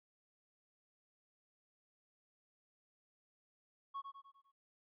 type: tone with echo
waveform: triangle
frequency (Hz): 1104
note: C#6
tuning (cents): -7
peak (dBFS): -38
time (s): 3.94-4.02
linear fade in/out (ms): 20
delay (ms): 100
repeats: 5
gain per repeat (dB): -6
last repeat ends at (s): 4.52
effects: tanh soft clip ceiling -34 dBFS + resampled to 8000 Hz